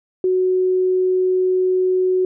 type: tone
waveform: sine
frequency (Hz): 370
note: F#4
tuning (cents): 0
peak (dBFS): -14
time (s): 0.24-2.25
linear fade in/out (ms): 2
effects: none